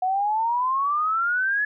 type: exponential sweep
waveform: sine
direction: up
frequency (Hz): 730 to 1716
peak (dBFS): -20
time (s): 0.02-1.65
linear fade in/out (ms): 5
effects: none